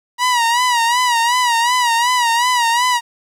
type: tone with vibrato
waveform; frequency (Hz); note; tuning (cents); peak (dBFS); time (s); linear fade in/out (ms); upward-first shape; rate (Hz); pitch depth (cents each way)
sawtooth; 961; B5; -48; -9; 0.18-3.01; 50; sine; 2.7; 80
effects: low-pass 10000 Hz 12 dB/octave + 8-bit